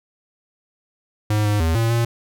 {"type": "tone with pitch steps", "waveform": "square", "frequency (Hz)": [105.8, 104.1, 81.3, 114.5, 116.9], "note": ["G#2", "G#2", "E2", "A#2", "A#2"], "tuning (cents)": [33, 5, -23, -31, 5], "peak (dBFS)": -17, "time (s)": [1.3, 2.05], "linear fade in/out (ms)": 5, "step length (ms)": 150, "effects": []}